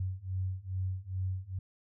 sine beating tone pair, 92.4 / 94.8 Hz, F#2 / F#2, -2 / +43 cents, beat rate 2.4 Hz, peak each -36 / -35 dBFS, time 0-1.59 s, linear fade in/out 5 ms, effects none

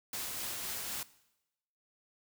white noise with tremolo, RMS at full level -38 dBFS, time 0.13-1.03 s, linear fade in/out 2 ms, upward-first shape triangle, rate 3.9 Hz, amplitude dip 25%, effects noise-tail reverb RT60 0.9 s tail -19 dB re dry

